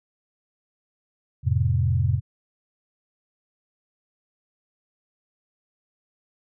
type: chord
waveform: sine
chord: F major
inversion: none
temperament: equal with one note detuned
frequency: 87.31 / 108.49 / 130.81 Hz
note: F2 / A2 / C3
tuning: 0 / -24 / 0 cents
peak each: -23 dBFS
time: 1.43-2.21 s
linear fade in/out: 50 ms
effects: none